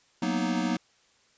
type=chord; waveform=square; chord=B major seventh; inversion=second; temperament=equal; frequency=185 / 233.1 / 246.9 / 311.1 Hz; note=F#3 / A#3 / B3 / D#4; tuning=0 / 0 / 0 / 0 cents; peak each=-32 dBFS; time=0.22-0.77 s; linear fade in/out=5 ms; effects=white hiss -64 dBFS RMS until 1.37 s + resampled to 16000 Hz